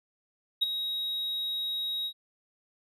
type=tone with ADSR envelope; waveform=triangle; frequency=3800 Hz; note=A#7; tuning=33 cents sharp; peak=-17 dBFS; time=0.61-2.13 s; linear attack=18 ms; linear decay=16 ms; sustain=-11 dB; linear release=72 ms; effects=tanh soft clip ceiling -18 dBFS + resampled to 32000 Hz